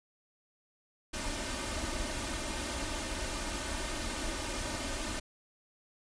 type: noise with comb filter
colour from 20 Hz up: pink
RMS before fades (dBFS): -36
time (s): 1.13-5.2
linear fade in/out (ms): 10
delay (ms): 3.3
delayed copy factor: +0.7
effects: resampled to 22050 Hz